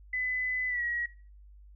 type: tone with pitch glide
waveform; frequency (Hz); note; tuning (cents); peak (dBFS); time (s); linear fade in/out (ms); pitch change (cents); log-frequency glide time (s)
sine; 2008 to 1908.5; B6 to A#6; +28 to +40; -29; 0.13-1.06; 5; -88; 0.68-0.83
effects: noise-tail reverb RT60 0.4 s tail -19 dB re dry + added 50 Hz sine -50 dBFS peak until 1.75 s